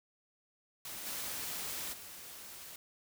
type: noise with level steps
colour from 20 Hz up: white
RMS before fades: -44 / -40 / -49 dBFS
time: 0.85-2.76 s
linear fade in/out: 2 ms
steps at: 1.05 / 1.92 s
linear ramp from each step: 20 ms
effects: none